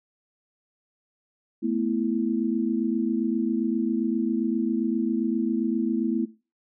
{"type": "chord", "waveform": "sine", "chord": "A suspended second", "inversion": "none", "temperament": "just", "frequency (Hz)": [220, 247.5, 330], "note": ["A3", "B3", "E4"], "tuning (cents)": [0, 4, 2], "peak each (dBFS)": -27, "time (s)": [1.62, 6.26], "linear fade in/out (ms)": 20, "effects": ["noise-tail reverb RT60 0.3 s tail -17 dB re dry"]}